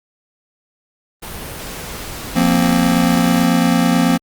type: noise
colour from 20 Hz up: pink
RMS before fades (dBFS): -29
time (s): 1.22-3.45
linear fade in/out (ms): 10
type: chord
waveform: square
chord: F suspended fourth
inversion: none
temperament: just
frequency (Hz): 174.61 / 232.8 / 261.9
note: F3 / Bb3 / C4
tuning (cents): 0 / -2 / +2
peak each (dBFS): -17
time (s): 2.35-4.18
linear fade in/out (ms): 20
effects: Opus 32 kbps